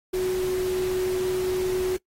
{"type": "tone in noise", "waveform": "sine", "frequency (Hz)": 370, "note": "F#4", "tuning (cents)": 0, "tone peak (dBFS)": -22, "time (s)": [0.13, 1.97], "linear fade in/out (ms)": 10, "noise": "pink", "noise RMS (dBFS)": -37, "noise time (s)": [0.13, 1.97], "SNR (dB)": 12, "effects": ["noise-tail reverb RT60 0.1 s tail -21 dB re dry", "AAC 48 kbps"]}